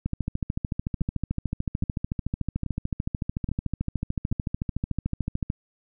two click trains, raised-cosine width 5 ms, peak -17 / -14 dBFS, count 5 / 75, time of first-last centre 1.01-4.316 / 0.06-5.501 s, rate 1.21 / 13.6 Hz, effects none

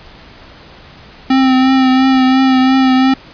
square tone with vibrato, 261.6 Hz, C4, in tune, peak -8 dBFS, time 1.3-3.14 s, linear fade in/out 5 ms, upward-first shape triangle, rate 2.9 Hz, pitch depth 29 cents each way, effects pink hiss -38 dBFS RMS until 3.33 s + resampled to 11025 Hz

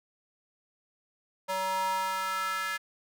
square tone with high-pass filter sweep, 189.2 Hz, F#3, 39 cents sharp, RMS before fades -31 dBFS, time 1.48-2.78 s, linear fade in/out 20 ms, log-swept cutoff 740 to 1600 Hz, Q 3.9, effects none

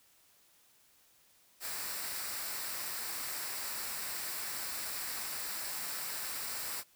white noise with comb filter, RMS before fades -39 dBFS, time 1.6-6.84 s, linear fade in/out 50 ms, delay 0.31 ms, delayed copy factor -0.5, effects white hiss -66 dBFS RMS until 6.95 s

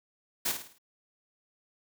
white noise with echo, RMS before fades -29 dBFS, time 0.45-0.52 s, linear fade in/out 10 ms, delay 53 ms, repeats 5, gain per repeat -7 dB, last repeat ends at 0.785 s, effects none

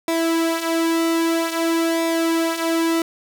sawtooth tone with flanger, 330 Hz, E4, 2 cents sharp, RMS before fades -20 dBFS, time 0.08-3.02 s, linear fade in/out 2 ms, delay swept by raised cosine 0.67 to 4.87 ms, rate 0.51 Hz, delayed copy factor -0.6, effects none

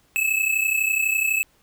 square tone pair together, 2587 / 2619 Hz, E7 / E7, -33 / -12 cents, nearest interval unison, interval 21 cents, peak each -23 dBFS, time 0.16-1.43 s, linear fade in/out 0 ms, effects pink hiss -61 dBFS RMS until 1.62 s

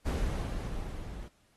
brown noise with level ramp, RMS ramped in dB -29 to -43 dBFS, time 0.05-1.29 s, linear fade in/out 20 ms, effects pink hiss -69 dBFS RMS until 1.56 s + AAC 32 kbps

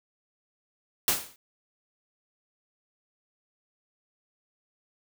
white noise with exponential decay, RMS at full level -20 dBFS, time 1.08-1.36 s, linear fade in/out 1 ms, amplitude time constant 59 ms, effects none

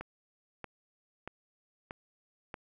click train, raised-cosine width 0.5 ms, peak -25 dBFS, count 5, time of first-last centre 0.01-2.542 s, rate 1.58 Hz, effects 11-bit

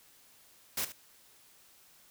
white noise with echo, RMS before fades -33 dBFS, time 0.77-0.85 s, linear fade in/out 5 ms, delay 73 ms, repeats 1, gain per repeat -13 dB, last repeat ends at 0.923 s, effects white hiss -61 dBFS RMS until 2.1 s

